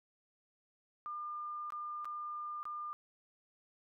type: tone with dropouts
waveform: sine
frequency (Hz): 1203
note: D6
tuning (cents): +41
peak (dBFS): -39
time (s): 1.06-2.93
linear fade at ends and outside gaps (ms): 0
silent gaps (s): 1.704-1.722 / 2.046-2.054 / 2.63-2.654
effects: none